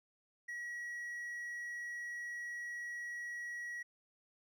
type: tone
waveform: triangle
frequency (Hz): 1917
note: A#6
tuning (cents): +48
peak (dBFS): -39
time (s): 0.48-3.83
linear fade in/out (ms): 10
effects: none